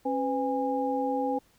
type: tone cluster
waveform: sine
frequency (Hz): 271.9 / 503 / 818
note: C#4 / B4 / G#5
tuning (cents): -33 / +32 / -26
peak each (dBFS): -30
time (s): 0.05-1.39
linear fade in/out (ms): 10
effects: pink hiss -64 dBFS RMS until 1.58 s